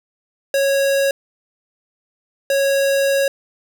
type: tone pair in turn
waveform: square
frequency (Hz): 551 / 551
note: C#5 / C#5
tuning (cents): -11 / -11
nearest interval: unison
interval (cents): 0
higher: neither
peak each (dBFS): -15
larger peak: neither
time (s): 0.54-1.11 / 2.5-3.28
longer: second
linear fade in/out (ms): 2
effects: none